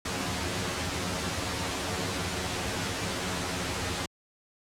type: noise with comb filter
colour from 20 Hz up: pink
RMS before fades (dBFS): -31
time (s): 0.05-4.06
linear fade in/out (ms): 5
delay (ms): 11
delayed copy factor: +1
effects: high-pass 60 Hz 12 dB/octave + low-pass 8000 Hz 12 dB/octave